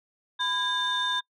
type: tone cluster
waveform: sine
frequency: 1002 / 1631 / 3603 Hz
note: B5 / G#6 / A7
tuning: +25 / -32 / +40 cents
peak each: -29 / -29 / -26 dBFS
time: 0.39-1.21 s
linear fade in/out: 20 ms
effects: noise-tail reverb RT60 0.1 s tail -24 dB re dry + tanh soft clip ceiling -20 dBFS